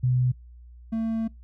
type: tone pair in turn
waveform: sine / triangle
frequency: 126 / 224.5 Hz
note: B2 / A3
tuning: +35 / +35 cents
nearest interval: minor seventh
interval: 1000 cents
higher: second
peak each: -19 / -22 dBFS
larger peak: first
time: 0.03-0.32 / 0.92-1.28 s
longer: second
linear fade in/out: 10 ms
effects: noise-tail reverb RT60 0.2 s tail -25 dB re dry + added 60 Hz sine -44 dBFS peak until 1.43 s